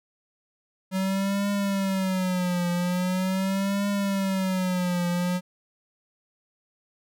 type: tone with vibrato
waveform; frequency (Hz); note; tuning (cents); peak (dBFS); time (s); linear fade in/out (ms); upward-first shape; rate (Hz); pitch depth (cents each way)
square; 187.9; F#3; +27; -24; 0.91-5.41; 50; triangle; 0.42; 130
effects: none